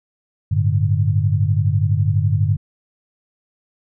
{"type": "chord", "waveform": "sine", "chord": "G suspended second", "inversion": "none", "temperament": "equal", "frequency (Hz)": [98, 110, 146.83], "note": ["G2", "A2", "D3"], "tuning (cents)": [0, 0, 0], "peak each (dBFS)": [-17, -19, -20], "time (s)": [0.51, 2.57], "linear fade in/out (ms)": 10, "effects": []}